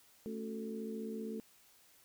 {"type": "harmonic tone with a mistuned harmonic", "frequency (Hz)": 73.6, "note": "D2", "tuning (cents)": 4, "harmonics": [3, 4, 5, 6], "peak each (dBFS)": [-41, -50, -48, -44], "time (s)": [0.26, 1.4], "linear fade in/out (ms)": 0, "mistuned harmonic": 4, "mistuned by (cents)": -110, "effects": ["white hiss -65 dBFS RMS until 2.04 s"]}